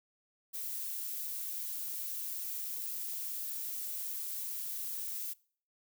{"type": "noise", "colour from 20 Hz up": "violet", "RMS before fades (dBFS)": -39, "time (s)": [0.53, 5.34], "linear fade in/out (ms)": 20, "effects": ["noise-tail reverb RT60 0.5 s tail -24 dB re dry"]}